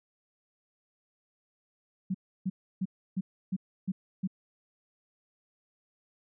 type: tone bursts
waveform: sine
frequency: 188.4 Hz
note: F#3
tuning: 32 cents sharp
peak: -27 dBFS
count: 7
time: 2.1-4.275 s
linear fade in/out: 10 ms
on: 45 ms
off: 310 ms
effects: none